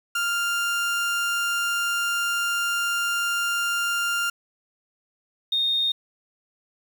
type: tone pair in turn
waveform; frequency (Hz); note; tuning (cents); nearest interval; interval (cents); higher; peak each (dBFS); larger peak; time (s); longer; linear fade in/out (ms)
30% pulse / sine; 1396.9 / 3686; F6 / A#7; 0 / -20; octave + perfect fourth; 1680; second; -20; neither; 0.15-4.3 / 5.52-5.92; first; 5
effects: 8-bit